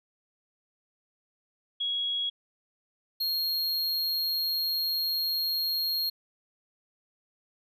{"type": "tone pair in turn", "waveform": ["sine", "square"], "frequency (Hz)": [3322, 4255], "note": ["G#7", "C8"], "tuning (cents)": [0, 28], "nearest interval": "major third", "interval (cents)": 428, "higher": "second", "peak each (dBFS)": -27, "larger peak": "neither", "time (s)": [[1.8, 2.3], [3.2, 6.1]], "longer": "second", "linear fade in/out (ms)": 10, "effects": []}